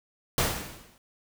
pink noise with exponential decay, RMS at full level -22 dBFS, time 0.38-0.98 s, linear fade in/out 1 ms, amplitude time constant 130 ms, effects none

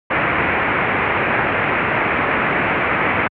white low-pass noise, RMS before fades -18 dBFS, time 0.1-3.28 s, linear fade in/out 10 ms, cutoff 2400 Hz, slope 48 dB/octave, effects high-pass 80 Hz 12 dB/octave

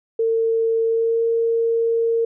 sine tone with pitch glide, 453.1 to 459.2 Hz, A#4 to A#4, -49 to -26 cents, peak -16 dBFS, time 0.19-2.25 s, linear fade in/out 5 ms, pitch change +23 cents, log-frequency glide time 0.84-1.23 s, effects none

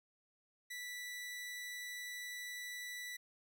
sawtooth tone, 1968 Hz, B6, 7 cents flat, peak -40 dBFS, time 0.7-3.17 s, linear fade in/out 10 ms, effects none

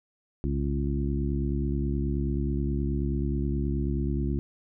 harmonic tone with a mistuned harmonic, 69.4 Hz, C#2, 3 cents sharp, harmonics 1 / 2 / 3 / 4 / 5, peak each -28 / -31 / -33 / -34 / -35 dBFS, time 0.44-4.39 s, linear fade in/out 0 ms, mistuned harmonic 1, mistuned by -120 cents, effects none

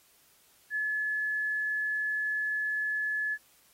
sine tone, 1714 Hz, A6, 46 cents flat, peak -28 dBFS, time 0.7-3.38 s, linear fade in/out 50 ms, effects white hiss -63 dBFS RMS until 3.73 s + AAC 48 kbps

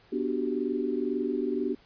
sine chord, G major seventh, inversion first, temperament equal, 246.9 / 293.7 / 370 / 392 Hz, B3 / D4 / F#4 / G4, 0 / 0 / 0 / 0 cents, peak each -32 dBFS, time 0.12-1.75 s, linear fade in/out 10 ms, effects pink hiss -59 dBFS RMS until 1.85 s + resampled to 11025 Hz

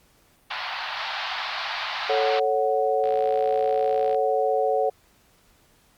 pink band-pass noise, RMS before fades -30 dBFS, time 0.5-2.4 s, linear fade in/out 10 ms, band 710 to 4600 Hz, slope 48 dB/octave
sine chord, F# minor, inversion first, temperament equal, 440 / 554.4 / 740 Hz, A4 / C#5 / F#5, 0 / 0 / 0 cents, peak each -24 dBFS, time 2.09-4.9 s, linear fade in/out 10 ms
click train, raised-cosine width 0.3 ms, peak -25 dBFS, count 67, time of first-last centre 3.04-4.146 s, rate 59.7 Hz
effects pink hiss -60 dBFS RMS until 5.97 s + Opus 48 kbps

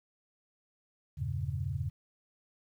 sine chord, E diminished seventh, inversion none, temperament equal, 82.41 / 98 / 116.54 / 138.59 Hz, E2 / G2 / Bb2 / Db3, 0 / 0 / 0 / 0 cents, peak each -38 / -37 / -39 / -36 dBFS, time 1.17-1.9 s, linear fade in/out 20 ms, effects 11-bit

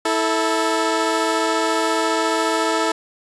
15% pulse tone pair together, 326.4 / 440 Hz, E4 / A4, -17 / 0 cents, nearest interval perfect fourth, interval 517 cents, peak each -14 dBFS, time 0.05-2.92 s, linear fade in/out 5 ms, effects resampled to 22050 Hz + 7-bit

